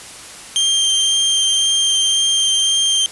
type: tone with vibrato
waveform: sawtooth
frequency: 3168 Hz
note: G7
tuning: 18 cents sharp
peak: -10 dBFS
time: 0.56-3.06 s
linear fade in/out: 0 ms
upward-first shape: sine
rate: 1.9 Hz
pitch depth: 8 cents each way
effects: white hiss -35 dBFS RMS until 3.11 s + resampled to 24000 Hz